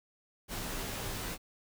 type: noise with comb filter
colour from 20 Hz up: pink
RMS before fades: -38 dBFS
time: 0.48-1.38 s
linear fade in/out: 50 ms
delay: 14 ms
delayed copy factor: -0.6
effects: none